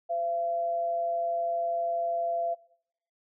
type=tone pair together; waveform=sine; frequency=515.9 / 680 Hz; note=C5 / F5; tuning=-24 / -46 cents; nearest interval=perfect fourth; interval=478 cents; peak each=-39 / -27 dBFS; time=0.09-2.55 s; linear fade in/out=20 ms; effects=noise-tail reverb RT60 0.7 s tail -21 dB re dry